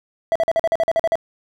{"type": "tone bursts", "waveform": "triangle", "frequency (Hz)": 659.3, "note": "E5", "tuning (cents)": 0, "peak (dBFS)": -12, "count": 11, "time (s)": [0.32, 1.155], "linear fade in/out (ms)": 0, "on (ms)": 35, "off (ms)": 45, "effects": []}